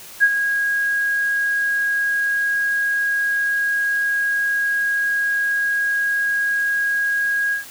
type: tone with ADSR envelope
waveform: sine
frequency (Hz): 1642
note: G#6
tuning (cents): -20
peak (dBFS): -8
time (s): 0.2-7.65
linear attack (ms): 34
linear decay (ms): 50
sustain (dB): -9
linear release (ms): 130
effects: white hiss -39 dBFS RMS until 7.7 s